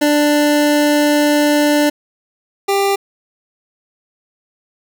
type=tone pair in turn; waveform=25% pulse; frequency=295 / 396.3 Hz; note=D4 / G4; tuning=+8 / +19 cents; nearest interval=perfect fourth; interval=511 cents; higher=second; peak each=-7 / -9 dBFS; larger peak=first; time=0.01-1.9 / 2.68-2.96 s; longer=first; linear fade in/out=10 ms; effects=none